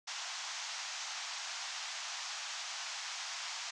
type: band-pass noise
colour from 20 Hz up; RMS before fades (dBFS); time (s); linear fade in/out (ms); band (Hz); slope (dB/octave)
white; -42; 0.07-3.71; 10; 690 to 6800; 48
effects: none